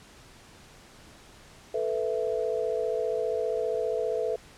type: chord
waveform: sine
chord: A suspended second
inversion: none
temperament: just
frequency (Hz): 440 / 495 / 660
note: A4 / B4 / E5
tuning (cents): 0 / +4 / +2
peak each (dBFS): -29 / -30 / -32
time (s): 1.74-4.36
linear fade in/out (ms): 5
effects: pink hiss -52 dBFS RMS until 4.57 s + low-pass 9000 Hz 12 dB/octave